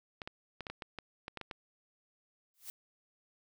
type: clicks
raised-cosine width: 0.3 ms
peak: -25 dBFS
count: 11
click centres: 0.218 / 0.275 / 0.607 / 0.668 / 0.7 / 0.822 / 0.987 / 1.281 / 1.373 / 1.413 / 1.512 s
type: noise with exponential growth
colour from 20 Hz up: blue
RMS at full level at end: -41 dBFS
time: 2.54-2.7 s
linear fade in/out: 1 ms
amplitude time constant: 33 ms
effects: none